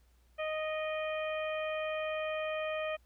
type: harmonic tone with a mistuned harmonic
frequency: 622.3 Hz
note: D#5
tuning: in tune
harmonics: 1 / 2 / 3 / 4 / 5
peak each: -34 / -42 / -44 / -42 / -48 dBFS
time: 0.38-2.97 s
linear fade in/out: 20 ms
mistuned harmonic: 4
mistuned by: -22 cents
effects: added 60 Hz sine -63 dBFS peak until 3.05 s + pink hiss -73 dBFS RMS until 3.05 s